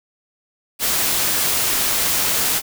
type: noise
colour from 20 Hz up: white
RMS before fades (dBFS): -19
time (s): 0.79-2.62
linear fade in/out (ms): 50
effects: none